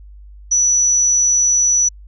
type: tone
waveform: sine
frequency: 5920 Hz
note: F#8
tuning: in tune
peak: -11 dBFS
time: 0.51-1.89 s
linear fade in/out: 10 ms
effects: added 50 Hz sine -36 dBFS peak until 2.07 s